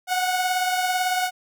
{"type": "beating tone pair", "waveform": "sawtooth", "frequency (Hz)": [732, 750], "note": ["F#5", "F#5"], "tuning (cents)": [-19, 23], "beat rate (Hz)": 18, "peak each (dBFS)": [-18, -25], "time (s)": [0.07, 1.31], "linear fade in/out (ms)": 50, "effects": []}